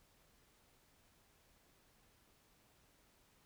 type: silence
effects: pink hiss -71 dBFS RMS until 3.45 s